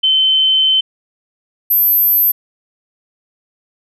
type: tone pair in turn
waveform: sine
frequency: 3074 / 12296 Hz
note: G7 / G9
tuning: -35 / -35 cents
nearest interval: 2 octaves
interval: 2400 cents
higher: second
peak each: -9 dBFS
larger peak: neither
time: 0.03-0.81 / 1.7-2.32 s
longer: first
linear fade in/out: 10 ms
effects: none